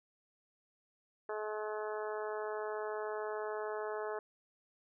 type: harmonic tone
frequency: 213.5 Hz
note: G#3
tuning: 48 cents sharp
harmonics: 2 / 3 / 4 / 5 / 6 / 7 / 8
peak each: -39 / -43 / -45 / -47 / -49 / -50 / -51 dBFS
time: 1.29-4.19 s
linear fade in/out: 2 ms
effects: none